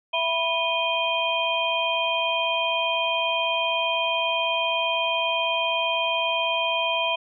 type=tone cluster; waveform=sine; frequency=664 / 982 / 2473 / 3164 Hz; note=E5 / B5 / D#7 / G7; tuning=+12 / -10 / -11 / +15 cents; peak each=-27 dBFS; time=0.13-7.16 s; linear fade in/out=10 ms; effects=none